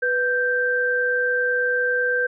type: tone pair together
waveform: sine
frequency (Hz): 493.9 / 1568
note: B4 / G6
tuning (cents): 0 / 0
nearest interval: octave + minor sixth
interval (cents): 2000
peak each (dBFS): -23 / -20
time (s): 0.02-2.27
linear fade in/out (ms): 10
effects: none

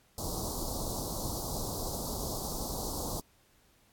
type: band-stop noise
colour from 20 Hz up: pink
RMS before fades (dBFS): -36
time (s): 0.18-3.2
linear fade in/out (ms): 2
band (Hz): 1100 to 4100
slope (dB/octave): 48
effects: pink hiss -66 dBFS RMS until 3.92 s + AAC 64 kbps

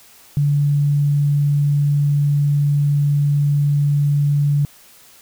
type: tone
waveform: sine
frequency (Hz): 144.4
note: D3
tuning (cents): -29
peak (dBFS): -13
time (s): 0.37-4.65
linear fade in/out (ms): 0
effects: white hiss -47 dBFS RMS until 5.21 s

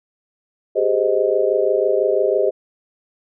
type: chord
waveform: sine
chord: Ab major seventh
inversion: third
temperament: just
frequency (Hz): 389.3 / 415.3 / 519.1 / 623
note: G4 / Ab4 / C5 / Eb5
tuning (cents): -12 / 0 / -14 / +2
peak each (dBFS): -20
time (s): 0.75-2.51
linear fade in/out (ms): 20
effects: none

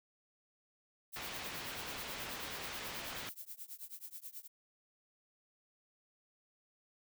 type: noise with tremolo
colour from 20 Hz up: violet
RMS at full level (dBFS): -45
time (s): 1.12-4.48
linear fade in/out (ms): 20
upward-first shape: triangle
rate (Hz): 9.3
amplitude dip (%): 100
type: low-pass noise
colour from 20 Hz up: white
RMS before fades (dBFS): -45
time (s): 1.16-3.29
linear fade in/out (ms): 0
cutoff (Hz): 3700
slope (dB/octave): 12
effects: none

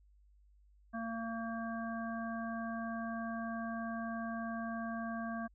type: harmonic tone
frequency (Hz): 227.9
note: A#3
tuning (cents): -39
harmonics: 1 / 3 / 5 / 7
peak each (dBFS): -39 / -43 / -46 / -46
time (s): 0.93-5.48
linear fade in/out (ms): 20
effects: added 50 Hz sine -62 dBFS peak until 5.54 s

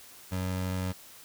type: tone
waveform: 25% pulse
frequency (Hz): 92.5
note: F#2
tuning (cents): 0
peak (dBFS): -26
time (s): 0.31-0.93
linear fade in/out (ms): 20
effects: white hiss -51 dBFS RMS until 1.24 s

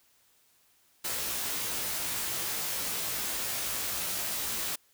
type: noise with comb filter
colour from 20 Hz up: white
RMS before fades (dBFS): -33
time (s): 1.04-4.76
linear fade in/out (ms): 10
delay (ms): 17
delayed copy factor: +0.95
effects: white hiss -66 dBFS RMS until 4.93 s

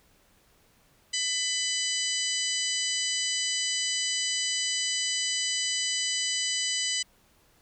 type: harmonic tone with a mistuned harmonic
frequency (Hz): 1000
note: B5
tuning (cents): +21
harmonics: 2 / 3 / 4 / 5 / 6 / 7 / 8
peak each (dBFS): -35 / -32 / -36 / -33 / -35 / -37 / -34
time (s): 1.13-7.03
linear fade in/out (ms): 10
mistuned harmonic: 5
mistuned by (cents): -40
effects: pink hiss -63 dBFS RMS until 7.61 s

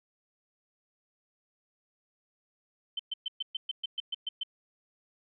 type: tone bursts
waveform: sine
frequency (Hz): 3082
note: G7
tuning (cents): -30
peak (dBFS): -30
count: 11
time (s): 2.97-4.434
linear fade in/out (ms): 5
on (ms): 24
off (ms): 120
effects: none

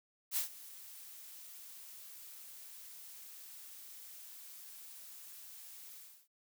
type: noise with ADSR envelope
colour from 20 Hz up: blue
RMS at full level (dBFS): -33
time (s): 0.31-6.28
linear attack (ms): 60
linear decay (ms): 110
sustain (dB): -19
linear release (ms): 320
effects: none

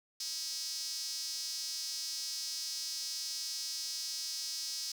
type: tone with high-pass filter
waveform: sawtooth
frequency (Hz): 320.4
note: E4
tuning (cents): -49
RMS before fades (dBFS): -39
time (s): 0.2-4.92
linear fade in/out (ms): 5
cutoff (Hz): 5100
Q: 4.6
effects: none

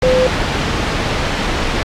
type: tone in noise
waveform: sine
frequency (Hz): 511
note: C5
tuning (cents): -41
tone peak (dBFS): -10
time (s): 0.03-0.27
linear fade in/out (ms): 2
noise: pink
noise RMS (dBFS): -17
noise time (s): 0.02-1.83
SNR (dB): +4
effects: low-pass 4000 Hz 12 dB/octave + AAC 64 kbps

